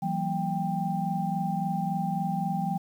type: tone cluster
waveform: sine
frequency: 166.7 / 190.4 / 233.5 / 790 Hz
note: E3 / F#3 / A#3 / G5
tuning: +20 / +50 / +3 / +13 cents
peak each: -31 / -31 / -37 / -30 dBFS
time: 0.02-2.78 s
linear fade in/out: 10 ms
effects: 9-bit